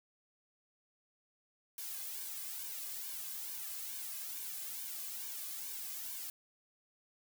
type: noise with flanger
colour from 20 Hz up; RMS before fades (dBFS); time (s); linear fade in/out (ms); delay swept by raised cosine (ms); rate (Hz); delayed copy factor
blue; -43; 1.78-6.3; 2; 1.5 to 2.2; 2.3; -1
effects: none